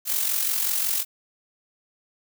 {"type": "noise with amplitude modulation", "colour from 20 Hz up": "blue", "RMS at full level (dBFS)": -22, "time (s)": [0.05, 1.05], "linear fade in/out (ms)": 50, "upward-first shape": "sine", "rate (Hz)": 45.5, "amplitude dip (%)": 55, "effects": []}